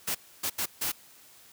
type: noise bursts at uneven times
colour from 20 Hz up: white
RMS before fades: -30 dBFS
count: 4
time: 0.07-0.15 / 0.43-0.5 / 0.58-0.66 / 0.81-0.92 s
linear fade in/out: 10 ms
effects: white hiss -55 dBFS RMS until 1.52 s + high-pass 60 Hz 12 dB/octave